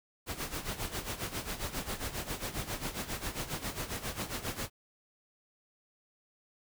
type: noise with tremolo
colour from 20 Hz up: pink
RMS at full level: -35 dBFS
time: 0.26-4.7 s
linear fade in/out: 50 ms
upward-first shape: sine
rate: 7.4 Hz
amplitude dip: 75%
effects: none